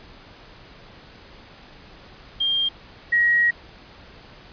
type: tone pair in turn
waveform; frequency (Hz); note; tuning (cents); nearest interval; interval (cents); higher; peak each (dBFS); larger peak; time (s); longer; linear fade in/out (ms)
sine; 3200 / 1898.1; G7 / A#6; +35 / +31; major sixth; 904; first; -19 / -15; second; 2.4-2.69 / 3.12-3.51; second; 10
effects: pink hiss -46 dBFS RMS until 4.52 s + resampled to 11025 Hz